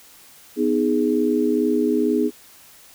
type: chord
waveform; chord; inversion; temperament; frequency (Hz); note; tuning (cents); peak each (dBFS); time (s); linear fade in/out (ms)
sine; G# minor; first; just; 249.2 / 311.5 / 415.3; B3 / D#4 / G#4; +16 / +2 / 0; -21; 0.56-2.31; 50
effects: white hiss -48 dBFS RMS until 2.94 s